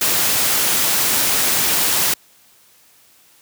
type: noise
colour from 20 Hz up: white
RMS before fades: -17 dBFS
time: 0.01-2.14 s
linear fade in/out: 5 ms
effects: white hiss -52 dBFS RMS until 3.41 s + high-pass 80 Hz 12 dB/octave